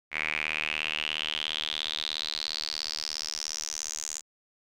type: tone with band-pass filter sweep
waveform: sawtooth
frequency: 77 Hz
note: D#2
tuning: 17 cents flat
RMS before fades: -33 dBFS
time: 0.11-4.22 s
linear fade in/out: 50 ms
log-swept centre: 2200 to 6900 Hz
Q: 6.4
effects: none